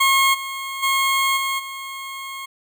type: tone with level steps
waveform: 20% pulse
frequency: 1082 Hz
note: C#6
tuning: 42 cents flat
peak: -9 / -22 / -12 / -16 / -25 dBFS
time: 0-2.46 s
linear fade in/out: 10 ms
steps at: 0.33 / 0.82 / 1.36 / 1.58 s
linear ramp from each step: 20 ms
effects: none